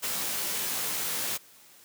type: noise with comb filter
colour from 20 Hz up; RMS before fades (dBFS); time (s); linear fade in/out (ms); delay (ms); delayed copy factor
white; -31; 0.02-1.38; 20; 16; +0.65
effects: white hiss -55 dBFS RMS until 1.84 s + high-pass 100 Hz 12 dB/octave